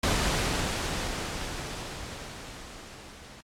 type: noise with level ramp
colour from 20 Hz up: pink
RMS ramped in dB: -25 to -48 dBFS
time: 0.03-3.41 s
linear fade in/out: 5 ms
effects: low-pass 8000 Hz 12 dB/octave + AAC 64 kbps